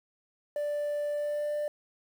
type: tone with pitch glide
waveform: sine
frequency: 587.3 to 593.1 Hz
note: D5 to D5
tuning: 0 to +17 cents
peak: -26 dBFS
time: 0.56-1.68 s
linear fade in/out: 2 ms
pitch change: +17 cents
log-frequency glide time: 1.1-1.56 s
effects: tanh soft clip ceiling -28 dBFS + 9-bit